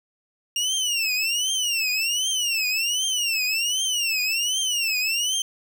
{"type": "tone with vibrato", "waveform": "25% pulse", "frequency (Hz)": 2800, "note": "F7", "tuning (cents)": 4, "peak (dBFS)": -18, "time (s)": [0.56, 5.42], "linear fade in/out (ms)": 2, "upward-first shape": "triangle", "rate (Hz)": 1.3, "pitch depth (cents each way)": 230, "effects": []}